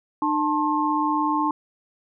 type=tone cluster; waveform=sine; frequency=302.7 / 882 / 1067 Hz; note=D#4 / A5 / C6; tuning=-48 / +4 / +34 cents; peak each=-24 dBFS; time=0.22-1.51 s; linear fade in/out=2 ms; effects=none

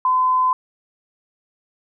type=tone; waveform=sine; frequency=1020 Hz; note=C6; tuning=44 cents flat; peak=-14 dBFS; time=0.05-0.53 s; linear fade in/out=2 ms; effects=none

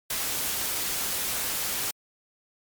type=noise; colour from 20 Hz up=white; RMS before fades=-29 dBFS; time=0.1-1.91 s; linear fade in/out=5 ms; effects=MP3 96 kbps

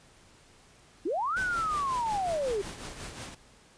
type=linear two-way sweep; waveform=sine; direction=up then down; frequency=277.2 to 1538 to 378.2 Hz; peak=-27 dBFS; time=1.05-2.62 s; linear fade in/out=10 ms; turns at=1.39 s
type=noise with tremolo; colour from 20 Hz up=pink; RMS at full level=-39 dBFS; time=1.36-3.35 s; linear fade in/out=10 ms; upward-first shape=triangle; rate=5.5 Hz; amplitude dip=60%
effects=pink hiss -58 dBFS RMS until 3.77 s + resampled to 22050 Hz

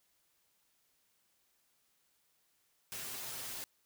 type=noise with comb filter; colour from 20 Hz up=white; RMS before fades=-43 dBFS; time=2.92-3.64 s; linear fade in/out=0 ms; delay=7.7 ms; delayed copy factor=+0.6; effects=white hiss -75 dBFS RMS until 3.85 s

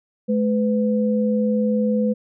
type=tone pair together; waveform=sine; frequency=213.6 / 501 Hz; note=G#3 / B4; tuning=+49 / +25 cents; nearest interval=octave + minor third; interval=1476 cents; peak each=-18 / -22 dBFS; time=0.28-2.14 s; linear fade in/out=20 ms; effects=none

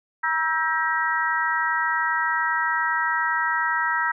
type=harmonic tone with a mistuned harmonic; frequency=317.5 Hz; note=D#4; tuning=35 cents sharp; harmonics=3 / 4 / 5 / 6; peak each=-26 / -26 / -26 / -26 dBFS; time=0.23-4.12 s; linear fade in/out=10 ms; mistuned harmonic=4; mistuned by=+60 cents; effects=none

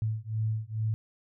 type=beating tone pair; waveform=sine; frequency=108.6 / 110.9 Hz; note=A2 / A2; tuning=-22 / +14 cents; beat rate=2.3 Hz; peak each=-31 dBFS; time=0.02-0.94 s; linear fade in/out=0 ms; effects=none

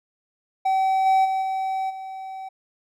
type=tone with level steps; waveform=triangle; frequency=765 Hz; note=G5; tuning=42 cents flat; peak=-16 / -13 / -19 / -21 / -30 dBFS; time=0.65-2.49 s; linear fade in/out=10 ms; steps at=1.05 / 1.24 / 1.41 / 1.89 s; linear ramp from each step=20 ms; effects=none

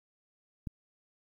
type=click; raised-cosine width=5 ms; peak=-24 dBFS; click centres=0.672 s; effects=10-bit

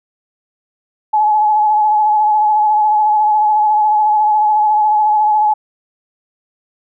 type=tone with vibrato; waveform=sine; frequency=850 Hz; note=G#5; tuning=40 cents sharp; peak=-9 dBFS; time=1.13-5.54 s; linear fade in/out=10 ms; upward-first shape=triangle; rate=14 Hz; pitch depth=35 cents each way; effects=none

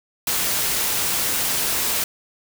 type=noise; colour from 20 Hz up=white; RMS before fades=-22 dBFS; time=0.27-2.04 s; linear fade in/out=2 ms; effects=none

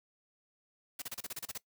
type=noise bursts; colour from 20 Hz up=white; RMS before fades=-40 dBFS; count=10; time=0.99-1.578 s; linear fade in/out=5 ms; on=30 ms; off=32 ms; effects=noise-tail reverb RT60 0.1 s tail -20 dB re dry

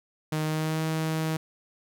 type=tone with pitch glide; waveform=sawtooth; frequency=155.2 to 158.92 Hz; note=D#3 to D#3; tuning=-4 to +37 cents; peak=-22 dBFS; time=0.32-1.37 s; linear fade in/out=5 ms; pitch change=+41 cents; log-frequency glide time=0.44-0.83 s; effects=none

